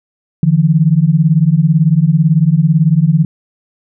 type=beating tone pair; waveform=sine; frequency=150 / 168 Hz; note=D3 / E3; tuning=+37 / +33 cents; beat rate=18 Hz; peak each=-10 dBFS; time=0.43-3.25 s; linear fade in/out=2 ms; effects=none